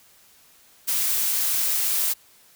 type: noise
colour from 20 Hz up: blue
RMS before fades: -23 dBFS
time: 0.87-2.14 s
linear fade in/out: 20 ms
effects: white hiss -55 dBFS RMS until 2.55 s